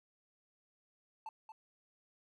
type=tone with echo; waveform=triangle; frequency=880 Hz; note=A5; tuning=in tune; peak=-40 dBFS; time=1.26-1.29 s; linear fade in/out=2 ms; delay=230 ms; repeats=1; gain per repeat=-7 dB; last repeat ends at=1.52 s; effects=none